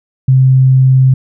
sine tone, 131.1 Hz, C3, 4 cents sharp, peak -4 dBFS, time 0.28-1.14 s, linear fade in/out 5 ms, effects none

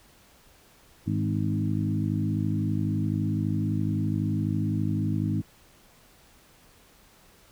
harmonic tone with a mistuned harmonic, 51.91 Hz, G#1, in tune, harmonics 2 / 3 / 4 / 5 / 6, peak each -28 / -30 / -31 / -32 / -33 dBFS, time 1.06-5.42 s, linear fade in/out 20 ms, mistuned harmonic 3, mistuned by +32 cents, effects pink hiss -57 dBFS RMS until 7.51 s

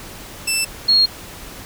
15% pulse / sine tone pair in turn, 2654 / 4276 Hz, E7 / C8, +11 / +37 cents, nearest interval minor sixth, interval 826 cents, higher second, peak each -10 dBFS, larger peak neither, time 0.47-0.65 / 0.88-1.06 s, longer neither, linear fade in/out 10 ms, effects pink hiss -36 dBFS RMS until 1.65 s

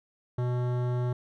sine tone with hard clipping, 123.47 Hz, B2, in tune, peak -28 dBFS, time 0.38-1.13 s, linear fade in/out 5 ms, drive 16 dB, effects none

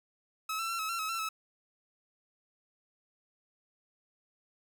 sawtooth tone with pitch steps, 1288 / 1339 / 1356 / 1288 / 1358 / 1283 / 1347 / 1297 Hz, E6 / E6 / E6 / E6 / F6 / E6 / E6 / E6, -41 / +27 / +49 / -41 / -49 / -47 / +37 / -28 cents, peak -29 dBFS, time 0.49-1.29 s, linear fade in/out 5 ms, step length 100 ms, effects none

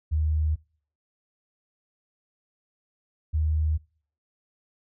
sine tone pair in turn, 77.3 / 77.6 Hz, D#2 / D#2, -11 / -4 cents, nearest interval unison, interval 7 cents, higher second, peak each -21 dBFS, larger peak neither, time 0.11-0.56 / 3.33-3.78 s, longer neither, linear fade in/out 20 ms, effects noise-tail reverb RT60 0.5 s tail -25 dB re dry

